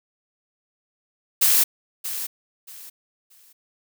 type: noise with echo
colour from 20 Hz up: blue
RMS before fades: -17 dBFS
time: 1.41-1.64 s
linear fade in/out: 10 ms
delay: 630 ms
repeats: 3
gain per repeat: -12 dB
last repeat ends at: 3.53 s
effects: none